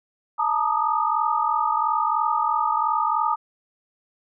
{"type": "tone cluster", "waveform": "sine", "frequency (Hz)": [870, 931, 1205, 1248], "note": ["A5", "A#5", "D6", "D#6"], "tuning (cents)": [-20, -2, 44, 5], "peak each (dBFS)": -25, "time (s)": [0.38, 3.36], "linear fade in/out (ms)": 20, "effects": []}